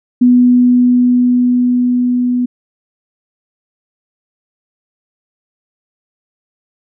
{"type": "tone with level ramp", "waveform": "sine", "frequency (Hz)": 246.9, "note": "B3", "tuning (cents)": 0, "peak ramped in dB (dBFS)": [-4, -11], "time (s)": [0.21, 2.46], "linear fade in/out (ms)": 10, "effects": []}